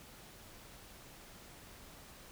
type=silence; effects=pink hiss -55 dBFS RMS until 2.31 s